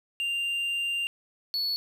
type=tone pair in turn; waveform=triangle; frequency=2788 / 4413 Hz; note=F7 / C#8; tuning=-4 / -9 cents; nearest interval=minor sixth; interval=795 cents; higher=second; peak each=-25 dBFS; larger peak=neither; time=0.2-1.07 / 1.54-1.76 s; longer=first; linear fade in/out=0 ms; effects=none